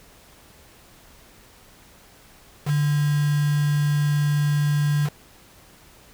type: tone with quantisation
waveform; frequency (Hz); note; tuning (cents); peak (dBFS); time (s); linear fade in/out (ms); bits
sine; 146.83; D3; 0; -18; 2.65-5.1; 50; 5
effects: pink hiss -51 dBFS RMS until 6.13 s